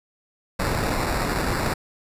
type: noise with sample-and-hold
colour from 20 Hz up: pink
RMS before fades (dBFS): -24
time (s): 0.59-1.74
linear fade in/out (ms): 10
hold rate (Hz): 3150
effects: resampled to 32000 Hz